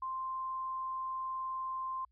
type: tone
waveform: sine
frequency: 1046.5 Hz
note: C6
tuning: in tune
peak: -35 dBFS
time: 0.02-2.05 s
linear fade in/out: 5 ms
effects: added 60 Hz sine -68 dBFS peak until 2.11 s